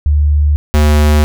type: tone pair in turn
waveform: sine / square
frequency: 73.8 / 75.09 Hz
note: D2 / D2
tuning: +9 / +39 cents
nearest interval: unison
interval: 30 cents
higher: second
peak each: -7 dBFS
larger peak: neither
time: 0.06-0.56 / 0.74-1.24 s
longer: neither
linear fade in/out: 0 ms
effects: none